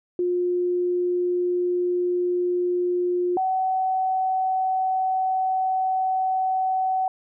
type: tone pair in turn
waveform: sine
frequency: 356 / 754.3 Hz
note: F4 / F#5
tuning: +33 / +33 cents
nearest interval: octave + minor second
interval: 1300 cents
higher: second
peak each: -20 dBFS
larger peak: neither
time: 0.19-3.37 / 3.37-7.08 s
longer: second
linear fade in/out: 2 ms
effects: none